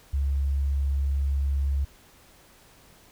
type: tone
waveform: sine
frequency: 69.3 Hz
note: C#2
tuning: in tune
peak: -22 dBFS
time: 0.13-1.85 s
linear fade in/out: 10 ms
effects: pink hiss -55 dBFS RMS until 3.11 s